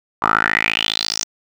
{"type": "tone with band-pass filter sweep", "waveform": "10% pulse", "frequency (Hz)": 54.5, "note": "A1", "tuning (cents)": -16, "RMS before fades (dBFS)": -19, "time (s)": [0.22, 1.24], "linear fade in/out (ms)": 5, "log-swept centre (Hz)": [1100, 6200], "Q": 6.2, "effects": []}